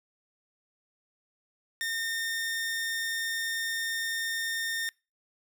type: tone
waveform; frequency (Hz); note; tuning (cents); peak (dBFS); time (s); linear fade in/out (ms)
sawtooth; 1823; A#6; -39; -26; 1.81-4.89; 0
effects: noise-tail reverb RT60 0.3 s tail -26 dB re dry